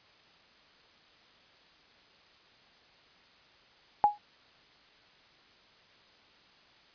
sine tone with exponential decay, 830.6 Hz, G#5, in tune, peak -15 dBFS, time 4.04-4.18 s, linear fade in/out 0 ms, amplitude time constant 30 ms, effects white hiss -60 dBFS RMS until 6.94 s + resampled to 11025 Hz

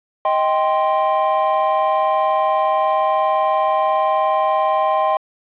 triangle chord, C minor, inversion first, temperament just, 627.9 / 784.9 / 1046.5 Hz, Eb5 / G5 / C6, +16 / +2 / 0 cents, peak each -17 dBFS, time 0.25-5.17 s, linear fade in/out 2 ms, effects resampled to 8000 Hz + 7-bit

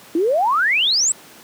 sine exponential sweep, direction up, 311.1 to 8100 Hz, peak -14 dBFS, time 0.15-1.12 s, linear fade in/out 2 ms, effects pink hiss -43 dBFS RMS until 1.43 s + high-pass 200 Hz 12 dB/octave

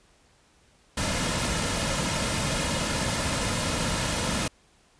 pink noise with comb filter, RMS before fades -27 dBFS, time 0.97-4.48 s, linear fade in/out 5 ms, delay 2.6 ms, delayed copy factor -0.5, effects pink hiss -61 dBFS RMS until 4.99 s + resampled to 22050 Hz

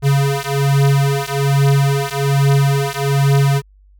square beating tone pair, 138.59 / 139.79 Hz, C#3 / C#3, 0 / +15 cents, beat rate 1.2 Hz, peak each -16 dBFS, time 0.02-3.62 s, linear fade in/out 50 ms, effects added 49 Hz sine -45 dBFS peak until 3.99 s

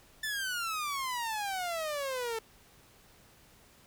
sawtooth exponential sweep, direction down, 1777 to 440.9 Hz, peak -29 dBFS, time 0.23-2.39 s, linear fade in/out 5 ms, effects pink hiss -60 dBFS RMS until 3.86 s

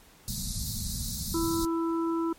pink band-stop noise, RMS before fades -33 dBFS, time 0.28-1.65 s, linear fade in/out 0 ms, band 240 to 3800 Hz, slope 96 dB/octave
harmonic tone, 331 Hz, E4, 7 cents sharp, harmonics 1 / 3 / 4, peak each -26 / -36 / -38 dBFS, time 1.34-2.33 s, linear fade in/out 5 ms
effects pink hiss -56 dBFS RMS until 2.38 s + MP3 64 kbps

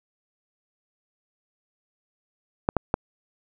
clicks, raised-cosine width 1 ms, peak -6 dBFS, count 3, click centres 2.689 / 2.767 / 2.941 s, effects none

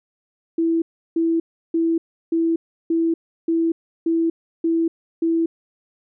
sine tone bursts, 330 Hz, E4, 2 cents sharp, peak -16 dBFS, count 9, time 0.58-5.46 s, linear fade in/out 5 ms, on 240 ms, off 340 ms, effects none

